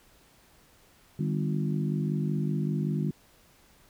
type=harmonic tone with a mistuned harmonic; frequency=50.6 Hz; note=G#1; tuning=44 cents flat; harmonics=3 / 4 / 5 / 6 / 7; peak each=-28 / -31 / -36 / -40 / -39 dBFS; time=1.19-3.11 s; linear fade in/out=5 ms; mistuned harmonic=4; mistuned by=-47 cents; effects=pink hiss -60 dBFS RMS until 3.89 s